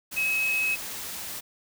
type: tone in noise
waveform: sine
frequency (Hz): 2564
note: E7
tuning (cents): -49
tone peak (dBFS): -23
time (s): 0.16-0.76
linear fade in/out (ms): 20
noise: white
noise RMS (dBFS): -36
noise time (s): 0.11-1.41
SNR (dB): +10
effects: none